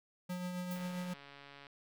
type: tone with tremolo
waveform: square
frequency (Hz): 179.9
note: F#3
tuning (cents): -48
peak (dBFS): -37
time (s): 0.29-1.14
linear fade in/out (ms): 10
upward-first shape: triangle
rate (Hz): 7.5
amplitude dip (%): 40
type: noise with exponential decay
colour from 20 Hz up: violet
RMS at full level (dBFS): -45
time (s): 0.71-0.91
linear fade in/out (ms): 2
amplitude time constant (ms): 42
type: click train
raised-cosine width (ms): 0.3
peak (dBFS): -37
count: 129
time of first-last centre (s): 0.76-1.668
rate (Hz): 141
effects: none